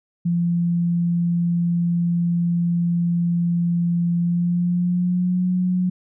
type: tone with pitch glide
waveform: sine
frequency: 172 to 181.7 Hz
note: F3 to F#3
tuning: -26 to -31 cents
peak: -17 dBFS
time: 0.25-5.9 s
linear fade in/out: 10 ms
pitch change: +95 cents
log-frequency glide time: 4.18-5.46 s
effects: none